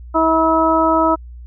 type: harmonic tone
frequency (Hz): 322.8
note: E4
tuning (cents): -36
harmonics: 1 / 2 / 3 / 4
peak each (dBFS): -17 / -17 / -17 / -17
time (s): 0.14-1.16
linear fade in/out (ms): 20
effects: added 60 Hz sine -32 dBFS peak until 1.46 s